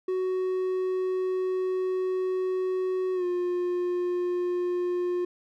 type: tone with pitch glide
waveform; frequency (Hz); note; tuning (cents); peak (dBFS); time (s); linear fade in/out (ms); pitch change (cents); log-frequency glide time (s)
triangle; 371.7 to 355.9; F#4 to F4; +8 to +33; -23; 0.08-5.25; 5; -75; 3.14-3.25
effects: none